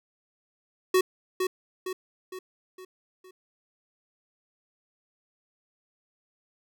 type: tone with echo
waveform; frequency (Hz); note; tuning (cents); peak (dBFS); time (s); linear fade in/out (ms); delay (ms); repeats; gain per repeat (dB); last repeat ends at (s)
square; 371.5; F#4; +7; -19; 0.94-1.01; 5; 460; 5; -6; 3.31
effects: none